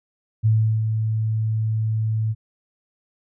sine tone with ADSR envelope, 110 Hz, A2, in tune, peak -13 dBFS, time 0.43-2.35 s, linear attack 28 ms, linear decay 360 ms, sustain -6 dB, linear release 41 ms, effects none

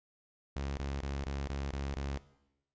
sawtooth tone bursts, 69.3 Hz, C#2, in tune, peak -31 dBFS, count 7, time 0.56-2.174 s, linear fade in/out 0 ms, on 210 ms, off 24 ms, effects noise-tail reverb RT60 0.9 s tail -17 dB re dry + resampled to 16000 Hz

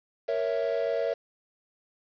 triangle chord, A# diminished, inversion none, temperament equal, 466.2 / 554.4 / 659.3 Hz, A#4 / C#5 / E5, 0 / 0 / 0 cents, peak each -28 dBFS, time 0.28-1.14 s, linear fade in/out 10 ms, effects resampled to 11025 Hz + 8-bit

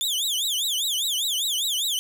sawtooth tone with vibrato, 3406 Hz, G#7, 43 cents sharp, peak -20 dBFS, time 0.01-1.99 s, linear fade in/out 0 ms, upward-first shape triangle, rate 5 Hz, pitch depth 280 cents each way, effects none

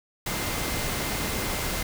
sine tone in noise, 2084 Hz, C7, 7 cents flat, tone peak -40 dBFS, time 0.26-1.83 s, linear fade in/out 5 ms, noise pink, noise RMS -29 dBFS, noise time 0.26-1.83 s, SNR -14 dB, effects none

